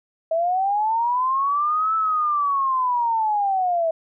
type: linear two-way sweep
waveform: sine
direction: up then down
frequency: 641 to 1318.5 to 641 Hz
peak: -18 dBFS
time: 0.31-3.91 s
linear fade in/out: 5 ms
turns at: 1.95 s
effects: none